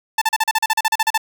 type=tone bursts; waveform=sawtooth; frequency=883 Hz; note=A5; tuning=6 cents sharp; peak=-10 dBFS; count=14; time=0.18-1.178 s; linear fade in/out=5 ms; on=36 ms; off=38 ms; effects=7-bit